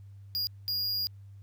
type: tone bursts at uneven times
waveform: square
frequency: 4849 Hz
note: D#8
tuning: 45 cents flat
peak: -29 dBFS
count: 2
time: 0.35-0.47 / 0.68-1.07 s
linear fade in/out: 0 ms
effects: added 99 Hz sine -46 dBFS peak until 1.42 s + pink hiss -74 dBFS RMS until 1.42 s